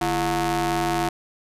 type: ring-modulated tone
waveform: sawtooth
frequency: 190 Hz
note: F#3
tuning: 46 cents sharp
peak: -14 dBFS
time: 0.01-1.09 s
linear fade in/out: 5 ms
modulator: 528 Hz
effects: resampled to 32000 Hz